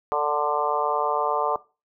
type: harmonic tone with a mistuned harmonic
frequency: 148.4 Hz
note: D3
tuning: 18 cents sharp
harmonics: 3 / 4 / 5 / 6 / 7 / 8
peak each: -28 / -28 / -28 / -28 / -28 / -28 dBFS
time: 0.12-1.56 s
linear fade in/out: 0 ms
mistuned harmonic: 4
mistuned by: -20 cents
effects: noise-tail reverb RT60 0.3 s tail -19 dB re dry